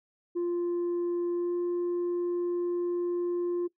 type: tone with pitch glide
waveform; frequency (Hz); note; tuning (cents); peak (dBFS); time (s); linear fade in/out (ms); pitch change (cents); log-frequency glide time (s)
sine; 348.2 to 350.6; F4 to F4; -5 to +7; -24; 0.35-3.68; 20; +12; 1.33-1.55
effects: noise-tail reverb RT60 0.1 s tail -20 dB re dry + tanh soft clip ceiling -26 dBFS